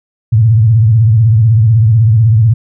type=tone with vibrato; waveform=sine; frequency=111.6 Hz; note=A2; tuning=25 cents sharp; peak=-4 dBFS; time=0.32-2.54 s; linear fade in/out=10 ms; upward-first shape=triangle; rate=16 Hz; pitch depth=170 cents each way; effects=none